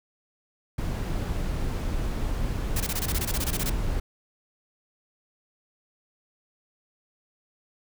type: noise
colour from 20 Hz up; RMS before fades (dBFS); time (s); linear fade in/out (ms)
brown; -28; 0.78-4; 5
type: noise bursts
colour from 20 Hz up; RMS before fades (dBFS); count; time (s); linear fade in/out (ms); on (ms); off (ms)
white; -30; 15; 2.76-3.699; 5; 43; 21
effects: none